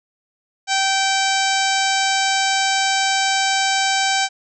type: harmonic tone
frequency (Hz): 776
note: G5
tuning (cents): -18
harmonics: 1 / 2 / 3 / 4 / 5 / 6 / 7 / 8 / 9 / 10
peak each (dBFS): -20 / -23 / -25 / -26 / -27 / -28 / -28 / -29 / -30 / -30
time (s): 0.67-4.29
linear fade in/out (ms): 50
effects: none